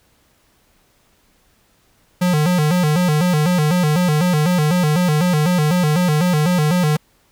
square tone with vibrato, 164.81 Hz, E3, in tune, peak -14 dBFS, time 2.21-6.97 s, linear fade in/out 10 ms, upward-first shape square, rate 4 Hz, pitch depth 150 cents each way, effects pink hiss -58 dBFS RMS until 7.31 s

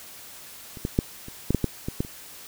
clicks, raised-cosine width 3 ms, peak -26 / -13 / -6 / -26 / -9 / -7 / -9 / -15 / -11 / -26 dBFS, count 10, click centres 0.772 / 0.851 / 0.989 / 1.284 / 1.506 / 1.547 / 1.643 / 1.885 / 2.005 / 2.049 s, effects white hiss -44 dBFS RMS until 2.47 s

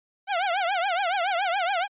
sawtooth tone with vibrato, 740 Hz, F#5, in tune, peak -19 dBFS, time 0.27-1.88 s, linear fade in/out 50 ms, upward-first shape triangle, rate 7.1 Hz, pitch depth 210 cents each way, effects resampled to 8000 Hz

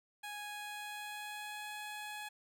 15% pulse tone with pitch glide, 830 to 841.1 Hz, G#5 to G#5, -1 to +22 cents, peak -36 dBFS, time 0.23-2.29 s, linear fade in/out 10 ms, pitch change +23 cents, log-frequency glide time 0.4-1.69 s, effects none

